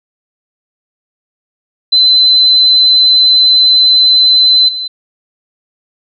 sine tone with level steps, 4045 Hz, B7, 41 cents sharp, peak -4 / -16 dBFS, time 1.92-4.88 s, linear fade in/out 10 ms, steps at 4.68 s, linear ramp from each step 10 ms, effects none

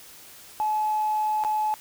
sine tone with dropouts, 856 Hz, A5, 48 cents flat, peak -21 dBFS, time 0.6-1.74 s, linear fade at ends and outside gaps 0 ms, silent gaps 1.438-1.448 s, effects tanh soft clip ceiling -17 dBFS + white hiss -47 dBFS RMS until 1.8 s

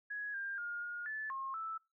sine tone with pitch steps, 1672 / 1597 / 1420 / 1428 / 1740 / 1074 / 1317 Hz, G#6 / G6 / F6 / F6 / A6 / C6 / E6, +11 / +32 / +28 / +38 / -20 / +45 / -2 cents, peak -38 dBFS, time 0.1-1.78 s, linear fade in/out 10 ms, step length 240 ms, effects noise-tail reverb RT60 0.2 s tail -20 dB re dry

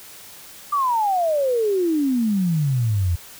sine exponential sweep, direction down, 1194 to 82.41 Hz, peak -17 dBFS, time 0.72-3.16 s, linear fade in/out 10 ms, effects white hiss -42 dBFS RMS until 3.39 s

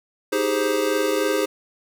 square chord, Ab major seventh, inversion second, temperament equal with one note detuned, 314.6 / 392 / 415.3 / 523.3 Hz, Eb4 / G4 / Ab4 / C5, +19 / 0 / 0 / 0 cents, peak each -27 / -27 / -25 / -25 dBFS, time 0.32-1.46 s, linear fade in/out 10 ms, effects none

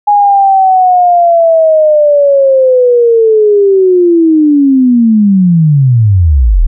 sine linear sweep, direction down, 830.6 to 33.22 Hz, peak -3 dBFS, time 0.07-6.67 s, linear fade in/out 10 ms, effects none

